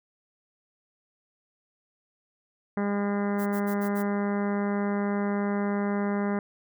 harmonic tone, 202.6 Hz, G#3, 43 cents flat, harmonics 1 / 2 / 3 / 4 / 5 / 6 / 7 / 8 / 9 / 10, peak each -26 / -32 / -36 / -38 / -40 / -42 / -43 / -44 / -45 / -46 dBFS, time 2.77-6.39 s, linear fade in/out 2 ms
violet noise bursts, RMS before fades -42 dBFS, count 5, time 3.38-4.031 s, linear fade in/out 20 ms, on 83 ms, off 59 ms
effects none

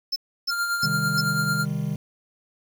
triangle tone bursts, 5274 Hz, E8, in tune, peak -21 dBFS, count 4, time 0.12-1.214 s, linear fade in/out 10 ms, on 41 ms, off 310 ms
square tone with tremolo, 1396.9 Hz, F6, in tune, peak -22 dBFS, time 0.48-1.66 s, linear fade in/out 50 ms, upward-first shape sine, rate 9 Hz, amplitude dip 45%
triangle chord, C minor, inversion none, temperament equal with one note detuned, 130.81 / 155.56 / 199.77 Hz, C3 / Eb3 / G3, 0 / 0 / +33 cents, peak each -28 / -25 / -28 dBFS, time 0.83-1.96 s, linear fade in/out 5 ms
effects 8-bit

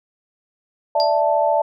sine chord, D suspended second, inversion none, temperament equal with one note detuned, 587.3 / 661.5 / 880 Hz, D5 / E5 / A5, 0 / +6 / 0 cents, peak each -19 dBFS, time 0.95-1.62 s, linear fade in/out 5 ms
sine tone with exponential decay, 4809 Hz, D8, 40 cents sharp, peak -18 dBFS, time 1-1.21 s, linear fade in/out 0 ms, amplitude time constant 45 ms
effects none

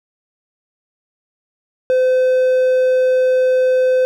triangle tone, 512 Hz, C5, 38 cents flat, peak -9 dBFS, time 1.9-4.05 s, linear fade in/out 0 ms, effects none

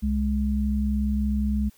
sine tone pair together, 65.89 / 209.2 Hz, C2 / G#3, +13 / +13 cents, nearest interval octave + minor sixth, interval 2000 cents, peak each -24 dBFS, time 0.02-1.7 s, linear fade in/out 20 ms, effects white hiss -59 dBFS RMS until 1.77 s

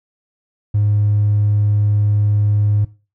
triangle tone, 103.83 Hz, G#2, in tune, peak -9 dBFS, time 0.74-2.85 s, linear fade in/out 10 ms, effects noise-tail reverb RT60 0.3 s tail -20 dB re dry + tanh soft clip ceiling -8 dBFS

